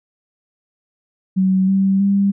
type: tone with pitch steps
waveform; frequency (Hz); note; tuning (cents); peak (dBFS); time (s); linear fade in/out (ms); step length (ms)
sine; 188.7 / 193.56 / 198.54; F#3 / G3 / G3; +34 / -22 / +22; -12; 1.36-2.32; 20; 320
effects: none